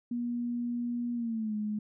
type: tone with pitch glide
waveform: sine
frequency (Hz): 240 to 211.4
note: B3 to G#3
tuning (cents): -49 to +31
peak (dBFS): -30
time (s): 0.11-1.79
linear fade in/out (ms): 5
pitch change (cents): -220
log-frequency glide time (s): 1.14-1.55
effects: none